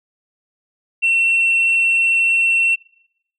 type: tone with frequency modulation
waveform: sine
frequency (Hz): 2709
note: E7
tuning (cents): +47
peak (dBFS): -11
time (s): 1.02-2.76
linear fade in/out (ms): 20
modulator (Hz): 22.9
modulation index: 0.52
effects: noise-tail reverb RT60 0.8 s tail -26 dB re dry + tanh soft clip ceiling -10 dBFS